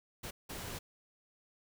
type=noise bursts at uneven times; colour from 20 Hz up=pink; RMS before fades=-43 dBFS; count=2; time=0.23-0.31 / 0.49-0.79 s; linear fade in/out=10 ms; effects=none